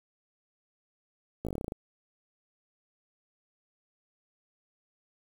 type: slowing click train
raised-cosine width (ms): 2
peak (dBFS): -21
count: 11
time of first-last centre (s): 1.45-1.721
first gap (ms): 17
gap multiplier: 1.1
effects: 8-bit